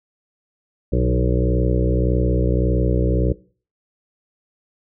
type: harmonic tone with a mistuned harmonic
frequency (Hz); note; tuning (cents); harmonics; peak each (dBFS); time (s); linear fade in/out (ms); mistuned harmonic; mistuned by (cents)
61.74; B1; 0; 1 / 2 / 3 / 5 / 6 / 7 / 8 / 9; -19 / -22 / -24 / -26 / -27 / -27 / -28 / -29; 0.92-3.33; 10; 2; -35
effects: noise-tail reverb RT60 0.4 s tail -20 dB re dry